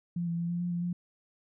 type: tone with pitch steps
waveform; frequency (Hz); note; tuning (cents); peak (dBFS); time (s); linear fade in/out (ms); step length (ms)
sine; 172.8 / 169 / 170.5 / 173.3 / 175.9 / 173 / 175.8; F3 / E3 / F3 / F3 / F3 / F3 / F3; -18 / +43 / -41 / -13 / +13 / -16 / +12; -29; 0.16-0.93; 5; 110
effects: none